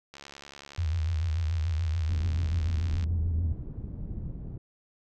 click train, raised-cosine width 0.2 ms, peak -27 dBFS, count 206, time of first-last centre 0.14-3.04 s, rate 70.7 Hz
sine tone with vibrato, 82.6 Hz, E2, 4 cents sharp, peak -25 dBFS, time 0.78-3.53 s, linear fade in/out 5 ms, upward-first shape sine, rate 6.9 Hz, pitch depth 99 cents each way
pink low-pass noise, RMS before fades -37 dBFS, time 2.09-4.58 s, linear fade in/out 5 ms, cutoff 190 Hz, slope 12 dB/octave
effects none

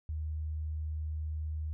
sine tone, 77.4 Hz, D#2, 9 cents flat, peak -33 dBFS, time 0.09-1.73 s, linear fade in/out 0 ms, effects none

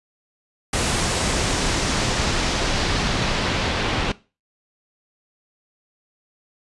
pink noise with low-pass filter sweep, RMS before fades -22 dBFS, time 0.73-4.12 s, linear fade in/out 5 ms, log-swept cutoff 9300 to 3500 Hz, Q 1.1, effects noise-tail reverb RT60 0.3 s tail -19 dB re dry + resampled to 24000 Hz

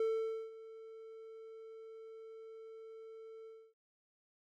triangle tone with ADSR envelope, 445.8 Hz, A4, 23 cents sharp, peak -28 dBFS, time 0-3.74 s, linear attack 3 ms, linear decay 500 ms, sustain -19 dB, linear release 280 ms, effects none

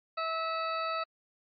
harmonic tone, 650 Hz, E5, 24 cents flat, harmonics 1 / 2 / 3 / 4 / 6 / 7, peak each -36 / -32 / -45 / -41 / -45 / -45 dBFS, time 0.17-1.04 s, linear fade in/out 10 ms, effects MP3 32 kbps

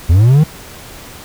triangle linear sweep, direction up, 77.6 to 161.5 Hz, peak -3 dBFS, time 0.09-0.44 s, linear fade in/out 10 ms, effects pink hiss -34 dBFS RMS until 1.24 s

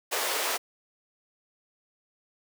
pink high-pass noise, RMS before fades -29 dBFS, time 0.11-0.58 s, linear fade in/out 20 ms, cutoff 450 Hz, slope 24 dB/octave, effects none

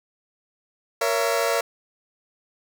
sawtooth chord, A# diminished, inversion none, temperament just, 466.2 / 559.4 / 671.3 Hz, A#4 / C#5 / E5, 0 / +16 / +31 cents, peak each -21 dBFS, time 1.01-1.61 s, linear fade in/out 5 ms, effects none

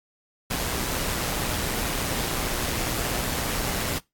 pink noise with amplitude modulation, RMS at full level -26 dBFS, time 0.5-3.99 s, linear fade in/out 10 ms, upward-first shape sine, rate 122 Hz, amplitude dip 35%, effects noise-tail reverb RT60 0.2 s tail -22 dB re dry + AAC 64 kbps

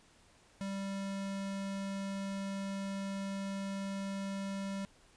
square tone, 196 Hz, G3, in tune, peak -37 dBFS, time 0.61-4.85 s, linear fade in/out 0 ms, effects pink hiss -64 dBFS RMS until 5.16 s + resampled to 22050 Hz

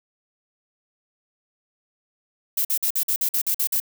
violet noise bursts, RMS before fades -22 dBFS, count 10, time 2.57-3.801 s, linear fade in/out 5 ms, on 79 ms, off 49 ms, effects none

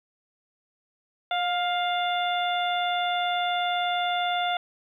harmonic tone with a mistuned harmonic, 702 Hz, F5, 9 cents sharp, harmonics 1 / 2 / 3 / 4 / 5, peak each -25 / -32 / -35 / -37 / -32 dBFS, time 1.31-4.57 s, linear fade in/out 2 ms, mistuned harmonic 1, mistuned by +23 cents, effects 10-bit

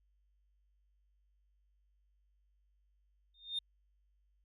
sine tone with exponential growth, 3649 Hz, A#7, 38 cents flat, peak -30 dBFS, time 3.34-3.59 s, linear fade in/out 5 ms, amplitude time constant 54 ms, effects tanh soft clip ceiling -30 dBFS + added 50 Hz sine -70 dBFS peak until 4.44 s

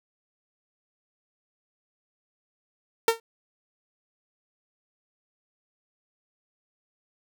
sawtooth tone with exponential decay, 455.9 Hz, A#4, 39 cents flat, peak -10 dBFS, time 3.08-3.2 s, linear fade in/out 2 ms, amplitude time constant 25 ms, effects none

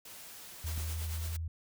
white noise, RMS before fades -49 dBFS, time 0.05-0.93 s, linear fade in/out 5 ms
sine tone with pitch glide, 80.2 to 81.79 Hz, E2 to E2, -47 to -13 cents, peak -34 dBFS, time 0.64-1.48 s, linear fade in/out 5 ms, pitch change +34 cents, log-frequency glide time 1.12-1.32 s
white noise with tremolo, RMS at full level -43 dBFS, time 0.66-1.37 s, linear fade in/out 10 ms, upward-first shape sine, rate 8.9 Hz, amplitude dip 45%
click, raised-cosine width 5 ms, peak -33 dBFS, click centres 0.778 s
effects none

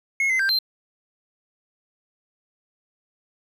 triangle tone with pitch steps, 2170 / 2058 / 1577 / 4130 Hz, C#7 / C7 / G6 / C8, -37 / -29 / +10 / -23 cents, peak -17 dBFS, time 0.2-0.588 s, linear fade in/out 2 ms, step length 97 ms, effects none

